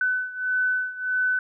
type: beating tone pair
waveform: sine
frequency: 1505 / 1506.6 Hz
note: F#6 / F#6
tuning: +29 / +31 cents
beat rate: 1.6 Hz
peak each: -24 / -27 dBFS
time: 0.01-1.39 s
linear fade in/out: 2 ms
effects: none